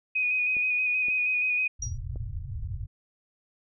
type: tone with vibrato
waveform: sine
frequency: 2489 Hz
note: D#7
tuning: in tune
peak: -23 dBFS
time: 0.15-1.68 s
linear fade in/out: 10 ms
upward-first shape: square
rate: 6.3 Hz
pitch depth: 20 cents each way
type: clicks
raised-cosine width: 2 ms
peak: -31 dBFS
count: 3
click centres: 0.568 / 1.084 / 2.159 s
type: low-pass noise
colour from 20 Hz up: white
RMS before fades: -34 dBFS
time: 1.79-2.87 s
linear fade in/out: 20 ms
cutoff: 130 Hz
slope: 96 dB/octave
type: tone with exponential decay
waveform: sine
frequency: 5740 Hz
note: F8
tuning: 47 cents sharp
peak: -27 dBFS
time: 1.82-1.98 s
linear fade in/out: 5 ms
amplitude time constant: 34 ms
effects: none